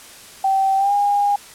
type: tone with pitch glide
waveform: sine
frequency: 775 to 813.5 Hz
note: G5 to G#5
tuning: -20 to -36 cents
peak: -14 dBFS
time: 0.44-1.36 s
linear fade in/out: 5 ms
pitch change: +84 cents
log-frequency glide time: 0.77-0.93 s
effects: white hiss -41 dBFS RMS until 1.54 s + low-pass 11000 Hz 12 dB/octave